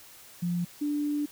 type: tone pair in turn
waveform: sine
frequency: 174.61 / 293.7 Hz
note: F3 / D4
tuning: 0 / 0 cents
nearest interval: major sixth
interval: 900 cents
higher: second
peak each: -26 dBFS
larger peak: neither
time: 0.42-0.65 / 0.81-1.26 s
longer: second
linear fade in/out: 10 ms
effects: white hiss -51 dBFS RMS until 1.31 s